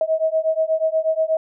sine beating tone pair, 634 / 642.3 Hz, D#5 / E5, +32 / -45 cents, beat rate 8.3 Hz, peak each -20 dBFS, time 0.01-1.37 s, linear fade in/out 2 ms, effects none

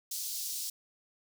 pink high-pass noise, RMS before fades -37 dBFS, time 0.11-0.7 s, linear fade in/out 5 ms, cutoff 4500 Hz, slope 24 dB/octave, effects none

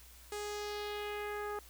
sawtooth tone with low-pass filter sweep, 415.3 Hz, G#4, in tune, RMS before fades -40 dBFS, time 0.32-1.59 s, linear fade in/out 2 ms, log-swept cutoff 9100 to 1300 Hz, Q 1.9, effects added 60 Hz sine -57 dBFS peak until 1.69 s + white hiss -58 dBFS RMS until 1.69 s

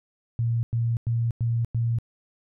sine tone bursts, 116.54 Hz, A#2, in tune, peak -21 dBFS, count 5, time 0.39-1.986 s, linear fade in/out 0 ms, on 240 ms, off 99 ms, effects none

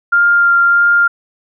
sine tone with vibrato, 1396.9 Hz, F6, in tune, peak -7 dBFS, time 0.12-1.08 s, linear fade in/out 10 ms, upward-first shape sine, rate 1.6 Hz, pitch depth 9 cents each way, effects none

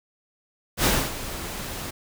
pink noise with ADSR envelope, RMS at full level -19 dBFS, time 0.77-1.91 s, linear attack 76 ms, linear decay 260 ms, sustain -14 dB, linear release 11 ms, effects none

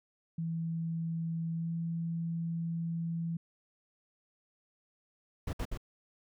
sine tone with pitch glide, 164.81 to 166.63 Hz, E3 to E3, 0 to +19 cents, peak -32 dBFS, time 0.38-3.37 s, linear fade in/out 5 ms, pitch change +19 cents, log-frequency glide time 1.54-1.71 s
brown noise bursts, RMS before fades -35 dBFS, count 3, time 5.47-5.775 s, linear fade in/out 5 ms, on 61 ms, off 61 ms
effects none

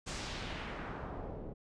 pink noise with low-pass filter sweep, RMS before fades -42 dBFS, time 0.06-1.54 s, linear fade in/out 20 ms, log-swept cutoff 7900 to 410 Hz, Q 1.3, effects resampled to 22050 Hz

